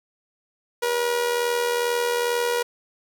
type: tone with amplitude modulation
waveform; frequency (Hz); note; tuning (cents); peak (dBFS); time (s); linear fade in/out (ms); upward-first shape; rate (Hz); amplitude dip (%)
sawtooth; 480; B4; -49; -15; 0.82-2.63; 10; sine; 82.3; 50
effects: none